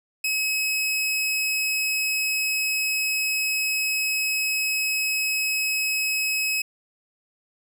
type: tone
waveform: sawtooth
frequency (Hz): 2560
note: D#7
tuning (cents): +49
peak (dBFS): -19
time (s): 0.24-6.62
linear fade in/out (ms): 5
effects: none